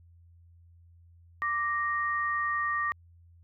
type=tone pair together; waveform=sine; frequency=1174.7 / 1864.7 Hz; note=D6 / A#6; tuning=0 / 0 cents; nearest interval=minor sixth; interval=800 cents; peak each=-29 / -30 dBFS; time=1.42-2.92 s; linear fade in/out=0 ms; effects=added 85 Hz sine -54 dBFS peak until 3.43 s